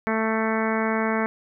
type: harmonic tone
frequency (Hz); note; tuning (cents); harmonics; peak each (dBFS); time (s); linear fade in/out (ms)
221.3; A3; +10; 1 / 2 / 3 / 4 / 5 / 6 / 7 / 8 / 9 / 10; -25 / -28 / -30 / -31 / -32 / -33 / -33 / -34 / -35 / -35; 0.07-1.26; 0
effects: none